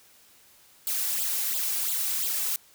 blue noise with flanger, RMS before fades -28 dBFS, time 0.87-2.56 s, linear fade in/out 0 ms, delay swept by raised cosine 0.24 to 2.64 ms, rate 2.9 Hz, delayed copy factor +0.75, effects white hiss -57 dBFS RMS until 2.74 s

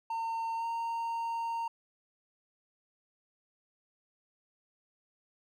triangle tone with pitch glide, 910 to 922.2 Hz, A#5 to A#5, -42 to -19 cents, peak -30 dBFS, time 0.1-1.68 s, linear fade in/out 5 ms, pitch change +23 cents, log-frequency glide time 0.56-0.65 s, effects none

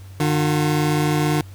25% pulse tone pair together, 150.8 / 359.7 Hz, D3 / F#4, +46 / -49 cents, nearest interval octave + minor third, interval 1505 cents, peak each -14 / -21 dBFS, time 0.2-1.41 s, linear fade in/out 2 ms, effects added 95 Hz sine -36 dBFS peak until 1.54 s + pink hiss -50 dBFS RMS until 1.54 s

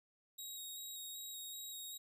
15% pulse tone with vibrato, 3789 Hz, A#7, 27 cents sharp, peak -39 dBFS, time 0.38-1.98 s, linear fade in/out 10 ms, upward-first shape square, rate 2.6 Hz, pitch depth 12 cents each way, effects none

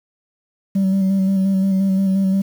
sine tone with vibrato, 192.4 Hz, G3, 32 cents flat, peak -11 dBFS, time 0.75-2.42 s, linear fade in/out 10 ms, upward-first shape square, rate 5.7 Hz, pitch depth 21 cents each way, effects tanh soft clip ceiling -13 dBFS + 7-bit

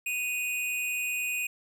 square tone pair together, 2492 / 2762 Hz, D#7 / F7, +2 / -20 cents, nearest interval major second, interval 178 cents, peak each -30 / -38 dBFS, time 0.06-1.47 s, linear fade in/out 5 ms, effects none

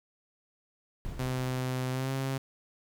brown noise with exponential decay, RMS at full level -36 dBFS, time 1.05-2.3 s, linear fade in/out 0 ms, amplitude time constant 270 ms
sawtooth tone with pitch glide, 128.3 to 134.06 Hz, C3 to C3, -34 to +42 cents, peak -26 dBFS, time 1.19-2.38 s, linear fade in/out 5 ms, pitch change +76 cents, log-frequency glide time 1.9-2.12 s
effects none

